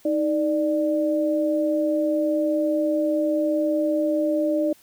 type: tone pair together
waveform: sine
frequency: 312.9 / 592 Hz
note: D#4 / D5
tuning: +10 / +14 cents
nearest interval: major seventh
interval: 1104 cents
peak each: -22 dBFS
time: 0.05-4.73 s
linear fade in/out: 5 ms
effects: white hiss -55 dBFS RMS until 4.82 s